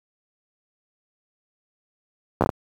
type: slowing click train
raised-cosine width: 1 ms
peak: -4 dBFS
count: 5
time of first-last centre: 2.41-2.492 s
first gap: 12 ms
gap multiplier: 1.37
effects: high-pass 80 Hz 12 dB/octave + 7-bit

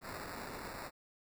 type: noise with sample-and-hold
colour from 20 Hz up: white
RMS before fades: -45 dBFS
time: 0.01-0.91 s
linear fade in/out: 50 ms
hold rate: 3150 Hz
effects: none

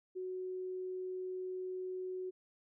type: tone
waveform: sine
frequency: 370 Hz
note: F#4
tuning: in tune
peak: -38 dBFS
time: 0.15-2.31 s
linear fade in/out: 20 ms
effects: none

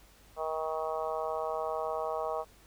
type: harmonic tone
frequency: 158.4 Hz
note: D#3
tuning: 31 cents sharp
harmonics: 3 / 4 / 5 / 6 / 7 / 8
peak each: -37 / -35 / -38 / -42 / -39 / -45 dBFS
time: 0.36-2.45 s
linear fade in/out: 50 ms
effects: added 50 Hz sine -60 dBFS peak until 2.66 s + pink hiss -60 dBFS RMS until 2.66 s

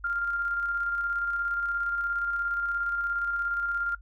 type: tone with tremolo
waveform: sine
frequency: 1396.9 Hz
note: F6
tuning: in tune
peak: -25 dBFS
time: 0.04-3.95 s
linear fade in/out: 5 ms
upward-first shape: square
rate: 17 Hz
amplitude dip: 30%
effects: noise-tail reverb RT60 0.1 s tail -20 dB re dry + added 50 Hz sine -46 dBFS peak until 4.01 s

